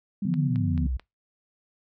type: exponential sweep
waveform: sine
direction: down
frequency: 207.1 to 58 Hz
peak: -25 dBFS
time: 0.22-0.97 s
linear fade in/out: 5 ms
type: chord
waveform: sine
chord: B diminished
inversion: first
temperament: equal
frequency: 146.83 / 174.61 / 246.9 Hz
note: D3 / F3 / B3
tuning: 0 / 0 / 0 cents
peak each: -29 dBFS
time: 0.25-0.87 s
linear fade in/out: 5 ms
type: click train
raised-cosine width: 0.3 ms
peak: -28 dBFS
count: 4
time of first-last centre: 0.34-0.996 s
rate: 4.57 Hz
effects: noise-tail reverb RT60 0.2 s tail -22 dB re dry